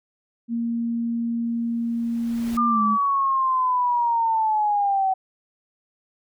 sine tone with pitch glide, 233 to 212.4 Hz, A#3 to G#3, -1 to +39 cents, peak -22 dBFS, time 0.48-2.98 s, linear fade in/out 50 ms, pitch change -160 cents, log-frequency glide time 2.68-2.82 s
pink noise with exponential growth, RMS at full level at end -37 dBFS, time 1.46-2.57 s, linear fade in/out 1 ms, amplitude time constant 240 ms
sine linear sweep, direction down, 1208 to 754 Hz, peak -18 dBFS, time 2.57-5.14 s, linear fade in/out 10 ms
effects none

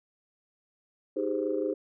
sine chord, Ab major seventh, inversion second, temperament just, 311.5 / 389.3 / 415.3 / 519.1 Hz, Eb4 / G4 / Ab4 / C5, +2 / -12 / 0 / -14 cents, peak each -32 dBFS, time 1.16-1.74 s, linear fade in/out 10 ms, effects tanh soft clip ceiling -16 dBFS

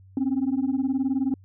sine beating tone pair, 257.1 / 276.1 Hz, C4 / C#4, -30 / -7 cents, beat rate 19 Hz, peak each -23 dBFS, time 0.17-1.34 s, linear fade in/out 2 ms, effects tanh soft clip ceiling -18 dBFS + added 95 Hz sine -48 dBFS peak until 1.44 s

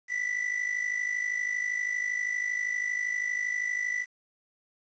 triangle tone with amplitude modulation, 1975.5 Hz, B6, in tune, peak -23 dBFS, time 0.08-4.06 s, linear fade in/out 50 ms, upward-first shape sine, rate 52.6 Hz, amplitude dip 70%, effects resampled to 16000 Hz + 9-bit

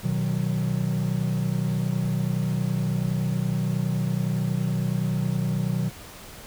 triangle chord, B major, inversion none, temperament equal, 123.47 / 155.56 / 185 Hz, B2 / D#3 / F#3, 0 / 0 / 0 cents, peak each -25 dBFS, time 0.03-5.9 s, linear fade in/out 20 ms, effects pink hiss -43 dBFS RMS until 6.46 s

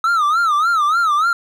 triangle tone with vibrato, 1278 Hz, D#6, 46 cents sharp, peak -11 dBFS, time 0.04-1.33 s, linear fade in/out 2 ms, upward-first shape sine, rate 3.4 Hz, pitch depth 160 cents each way, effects none

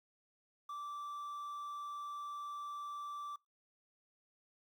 triangle tone with quantisation, 1167 Hz, D6, 11 cents flat, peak -40 dBFS, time 0.69-3.36 s, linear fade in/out 5 ms, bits 11, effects noise-tail reverb RT60 0.2 s tail -22 dB re dry

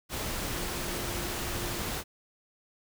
sine tone in noise, 349.2 Hz, F4, in tune, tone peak -42 dBFS, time 0.51-1.82 s, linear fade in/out 50 ms, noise pink, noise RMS -34 dBFS, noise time 0.09-2.04 s, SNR -11 dB, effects none

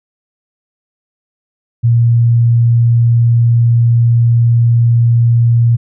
sine tone, 117.6 Hz, A#2, 16 cents sharp, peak -6 dBFS, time 1.83-5.77 s, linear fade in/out 20 ms, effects none

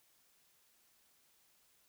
silence, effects white hiss -71 dBFS RMS until 1.88 s

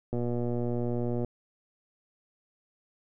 click train, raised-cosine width 2 ms, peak -19 dBFS, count 135, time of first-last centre 0.13-1.247 s, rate 120 Hz, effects none

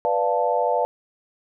sine chord, B half-diminished seventh, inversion none, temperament equal, 493.9 / 587.3 / 698.5 / 880 Hz, B4 / D5 / F5 / A5, 0 / 0 / 0 / 0 cents, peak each -24 dBFS, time 0.05-0.85 s, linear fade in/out 0 ms, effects none

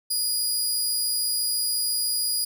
20% pulse tone, 4893 Hz, D#8, 30 cents flat, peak -17 dBFS, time 0.1-2.45 s, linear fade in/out 10 ms, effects none

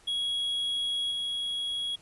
triangle tone with level steps, 3322 Hz, G#7, in tune, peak -26 / -28 dBFS, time 0.07-1.96 s, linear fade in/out 10 ms, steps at 1.11 s, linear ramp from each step 5 ms, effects pink hiss -58 dBFS RMS until 2.01 s + resampled to 24000 Hz

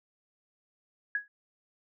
sine tone with exponential decay, 1667 Hz, G#6, 6 cents sharp, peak -24 dBFS, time 1.15-1.28 s, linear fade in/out 2 ms, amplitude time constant 27 ms, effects none

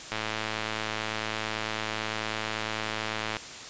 click train, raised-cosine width 0.3 ms, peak -14 dBFS, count 355, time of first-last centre 0.12-3.368 s, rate 109 Hz, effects white hiss -41 dBFS RMS until 3.69 s + resampled to 16000 Hz

